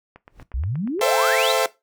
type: click train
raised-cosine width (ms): 0.5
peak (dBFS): -27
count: 8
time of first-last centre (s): 0.16-0.994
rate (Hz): 8.39
type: noise with exponential growth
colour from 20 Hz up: brown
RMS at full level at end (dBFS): -38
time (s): 0.25-0.43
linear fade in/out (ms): 2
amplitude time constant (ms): 39
type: exponential sweep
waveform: sine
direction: up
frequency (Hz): 55.5 to 4166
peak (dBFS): -22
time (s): 0.54-1.52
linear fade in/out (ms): 0
type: chord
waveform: sawtooth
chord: A minor seventh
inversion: none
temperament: equal with one note detuned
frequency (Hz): 440 / 523.3 / 669.6 / 784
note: A4 / C5 / E5 / G5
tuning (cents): 0 / 0 / +27 / 0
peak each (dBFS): -19 / -18 / -19 / -24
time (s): 1.01-1.66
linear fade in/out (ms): 2
effects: noise-tail reverb RT60 0.2 s tail -17 dB re dry